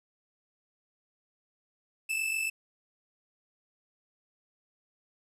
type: tone pair together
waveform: 45% pulse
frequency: 2625 / 2672 Hz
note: E7 / E7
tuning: -8 / +23 cents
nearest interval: unison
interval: 31 cents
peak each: -30 / -36 dBFS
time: 2.09-2.5 s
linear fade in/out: 10 ms
effects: resampled to 32000 Hz + 10-bit